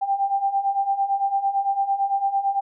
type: beating tone pair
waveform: sine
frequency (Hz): 784 / 792.9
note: G5 / G5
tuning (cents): 0 / +20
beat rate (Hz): 8.9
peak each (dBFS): -25 / -21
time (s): 0.01-2.61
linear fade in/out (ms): 20
effects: none